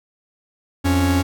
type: tone pair together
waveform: 45% pulse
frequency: 87.31 / 277.2 Hz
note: F2 / C#4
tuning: 0 / 0 cents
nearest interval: octave + minor sixth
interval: 2000 cents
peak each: -18 dBFS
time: 0.84-1.23 s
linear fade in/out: 20 ms
effects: none